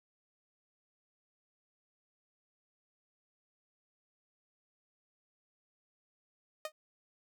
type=tone with exponential decay; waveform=sawtooth; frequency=617 Hz; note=D#5; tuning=15 cents flat; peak=-29 dBFS; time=6.65-6.72 s; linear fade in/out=2 ms; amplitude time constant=15 ms; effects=none